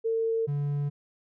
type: tone pair in turn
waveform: sine / triangle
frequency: 451.8 / 144.04 Hz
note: A4 / D3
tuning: +46 / -33 cents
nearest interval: octave + minor sixth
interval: 1979 cents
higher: first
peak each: -24 dBFS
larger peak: neither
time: 0.04-0.47 / 0.47-0.9 s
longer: neither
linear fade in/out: 20 ms
effects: none